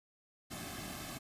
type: noise with comb filter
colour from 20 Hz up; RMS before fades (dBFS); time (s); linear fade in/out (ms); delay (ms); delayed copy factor
pink; -44; 0.5-1.19; 20; 2.1; -0.75
effects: resampled to 32000 Hz